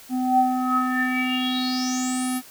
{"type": "tone with low-pass filter sweep", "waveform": "square", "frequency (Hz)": 254.5, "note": "C4", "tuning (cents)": -48, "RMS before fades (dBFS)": -23, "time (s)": [0.09, 2.42], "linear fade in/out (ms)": 50, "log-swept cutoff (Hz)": [520, 12000], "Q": 9.7, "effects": ["white hiss -46 dBFS RMS until 2.5 s"]}